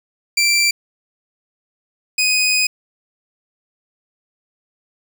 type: tone pair in turn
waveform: 20% pulse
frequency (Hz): 2349 / 2499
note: D7 / D#7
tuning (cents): 0 / +7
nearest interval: minor second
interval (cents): 107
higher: second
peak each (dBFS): -8 / -9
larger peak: first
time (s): 0.37-0.71 / 2.18-2.67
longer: second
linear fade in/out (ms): 5
effects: 8-bit